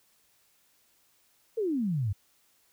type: exponential sweep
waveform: sine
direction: down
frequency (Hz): 472.2 to 92.5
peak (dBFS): -26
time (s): 1.57-2.13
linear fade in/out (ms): 10
effects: white hiss -67 dBFS RMS until 2.72 s